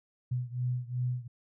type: beating tone pair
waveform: sine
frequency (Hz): 123.47 / 126.17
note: B2 / B2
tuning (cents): 0 / +37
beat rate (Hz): 2.7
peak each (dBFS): -32 / -34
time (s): 0.31-1.28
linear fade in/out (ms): 10
effects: none